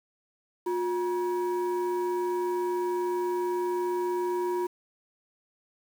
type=tone pair together; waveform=sine; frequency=358 / 957.5 Hz; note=F4 / A#5; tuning=+43 / +46 cents; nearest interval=octave + perfect fourth; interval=1703 cents; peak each=-25 / -30 dBFS; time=0.66-4.67 s; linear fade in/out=10 ms; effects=tanh soft clip ceiling -23 dBFS + 8-bit